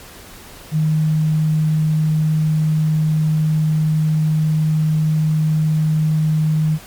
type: tone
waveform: sine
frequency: 155.56 Hz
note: D#3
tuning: in tune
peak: -13 dBFS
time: 0.71-6.79 s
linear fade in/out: 50 ms
effects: pink hiss -39 dBFS RMS until 6.86 s + MP3 96 kbps